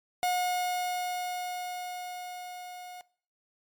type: tone with level ramp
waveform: 45% pulse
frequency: 722 Hz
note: F#5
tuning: 43 cents flat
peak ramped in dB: -25 to -42 dBFS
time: 0.23-3.01 s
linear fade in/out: 0 ms
effects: noise-tail reverb RT60 0.5 s tail -21 dB re dry + MP3 96 kbps